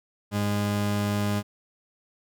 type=tone pair together; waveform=45% pulse; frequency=102.6 / 205.2 Hz; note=G#2 / G#3; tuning=-21 / -21 cents; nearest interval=octave; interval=1200 cents; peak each=-27 dBFS; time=0.31-1.43 s; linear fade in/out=50 ms; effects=none